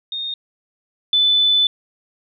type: tone pair in turn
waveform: sine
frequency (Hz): 3684 / 3502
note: A#7 / A7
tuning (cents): -21 / -9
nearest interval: minor second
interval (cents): 88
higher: first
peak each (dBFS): -23 / -12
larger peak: second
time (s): 0.12-0.34 / 1.13-1.67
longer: second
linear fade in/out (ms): 2
effects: none